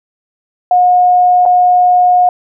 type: tone with dropouts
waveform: sine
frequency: 721 Hz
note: F#5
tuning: 45 cents flat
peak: -5 dBFS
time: 0.71-2.29 s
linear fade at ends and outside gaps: 2 ms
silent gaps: 1.454-1.46 s
effects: none